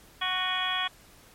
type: harmonic tone with a mistuned harmonic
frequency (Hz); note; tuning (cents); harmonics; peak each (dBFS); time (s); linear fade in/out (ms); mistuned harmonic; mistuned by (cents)
370; F#4; 0; 2 / 3 / 4 / 5 / 6 / 7 / 8 / 9; -36 / -33 / -36 / -34 / -40 / -37 / -39 / -30; 0.21-0.88; 10; 7; -82
effects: pink hiss -55 dBFS RMS until 1.34 s + MP3 64 kbps